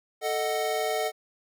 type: chord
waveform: square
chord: D# diminished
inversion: second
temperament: equal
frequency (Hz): 440 / 622.3 / 740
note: A4 / D#5 / F#5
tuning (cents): 0 / 0 / 0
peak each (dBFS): -31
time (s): 0.21-1.12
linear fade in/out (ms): 50
effects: none